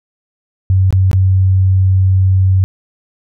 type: tone with dropouts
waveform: sine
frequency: 94.5 Hz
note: F#2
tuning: 37 cents sharp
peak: -7 dBFS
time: 0.7-2.64 s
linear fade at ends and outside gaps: 0 ms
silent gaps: 0.906-0.926 / 1.114-1.131 s
effects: none